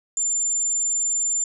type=tone; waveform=sine; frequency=7190 Hz; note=A8; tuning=36 cents sharp; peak=-20 dBFS; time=0.17-1.44 s; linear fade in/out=2 ms; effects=none